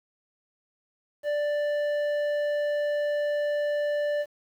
square tone with low-pass filter, 588 Hz, D5, 2 cents sharp, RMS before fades -27 dBFS, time 1.23-4.26 s, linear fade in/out 50 ms, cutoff 1900 Hz, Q 0.63, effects 9-bit

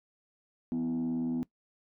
sine tone with frequency modulation, 249.2 Hz, B3, 16 cents sharp, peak -27 dBFS, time 0.72-1.43 s, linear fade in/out 0 ms, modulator 78.3 Hz, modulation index 0.57, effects noise-tail reverb RT60 0.1 s tail -21 dB re dry + tanh soft clip ceiling -27 dBFS

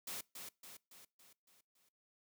white noise with echo, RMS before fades -44 dBFS, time 0.07-0.21 s, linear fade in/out 5 ms, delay 280 ms, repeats 6, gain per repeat -5 dB, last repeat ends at 1.89 s, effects noise-tail reverb RT60 0.3 s tail -24 dB re dry + high-pass 100 Hz 12 dB/octave

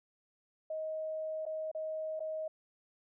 sine tone with dropouts, 629 Hz, D#5, 19 cents sharp, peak -35 dBFS, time 0.7-2.48 s, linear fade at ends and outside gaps 5 ms, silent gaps 1.454-1.463 / 1.715-1.748 / 2.195-2.203 s, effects none

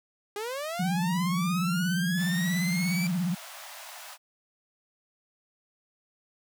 sawtooth linear sweep, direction up, 400 to 2349 Hz, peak -28 dBFS, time 0.36-3.07 s, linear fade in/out 2 ms
sine tone with vibrato, 176.8 Hz, F3, 22 cents sharp, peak -25 dBFS, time 0.79-3.35 s, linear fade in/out 10 ms, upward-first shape sine, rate 17 Hz, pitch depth 130 cents each way
pink high-pass noise, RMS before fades -44 dBFS, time 2.16-4.18 s, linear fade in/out 50 ms, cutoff 590 Hz, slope 96 dB/octave
effects none

